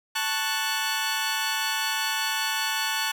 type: chord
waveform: 15% pulse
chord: F# minor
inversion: first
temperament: equal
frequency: 880 / 1108.7 / 1480 Hz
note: A5 / C#6 / F#6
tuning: 0 / 0 / 0 cents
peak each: -22 / -26 / -22 dBFS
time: 0.15-3.12 s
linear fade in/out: 10 ms
effects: none